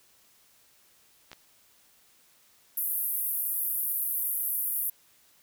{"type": "clicks", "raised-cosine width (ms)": 0.2, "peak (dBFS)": -27, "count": 2, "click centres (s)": [1.316, 1.331]}
{"type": "band-pass noise", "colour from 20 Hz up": "white", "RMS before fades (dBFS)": -30, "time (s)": [2.77, 4.9], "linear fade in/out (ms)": 5, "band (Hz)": [11000, 15000], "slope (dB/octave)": 48}
{"effects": ["white hiss -62 dBFS RMS until 5.42 s"]}